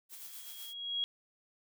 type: noise with tremolo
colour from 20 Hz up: blue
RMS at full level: -46 dBFS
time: 0.09-0.74 s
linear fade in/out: 50 ms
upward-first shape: sine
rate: 8 Hz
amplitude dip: 40%
type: tone with exponential growth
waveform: sine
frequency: 3300 Hz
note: G#7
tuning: 12 cents flat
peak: -29 dBFS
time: 0.12-1.04 s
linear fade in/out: 0 ms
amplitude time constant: 200 ms
effects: none